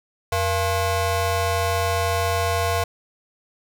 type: ring-modulated tone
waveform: 25% pulse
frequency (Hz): 386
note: G4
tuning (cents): -27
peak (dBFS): -13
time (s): 0.32-2.84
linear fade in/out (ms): 5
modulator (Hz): 298
effects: none